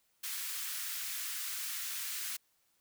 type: high-pass noise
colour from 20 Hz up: white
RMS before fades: -39 dBFS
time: 0.23-2.37 s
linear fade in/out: 10 ms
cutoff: 1300 Hz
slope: 24 dB/octave
effects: white hiss -74 dBFS RMS until 2.8 s